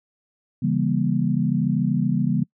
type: chord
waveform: sine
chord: C# diminished seventh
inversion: none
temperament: just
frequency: 138.59 / 166.31 / 199.57 / 239.5 Hz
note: C#3 / E3 / G3 / Bb3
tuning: 0 / +16 / +31 / +47 cents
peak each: -24 dBFS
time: 0.62-2.44 s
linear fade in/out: 10 ms
effects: noise-tail reverb RT60 0.1 s tail -26 dB re dry